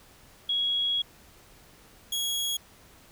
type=tone pair in turn; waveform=sine / sawtooth; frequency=3322 / 3322 Hz; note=G#7 / G#7; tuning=0 / 0 cents; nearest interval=unison; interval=0 cents; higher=neither; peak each=-24 dBFS; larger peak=neither; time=0.49-1.02 / 2.12-2.57 s; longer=first; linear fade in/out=5 ms; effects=pink hiss -55 dBFS RMS until 3.11 s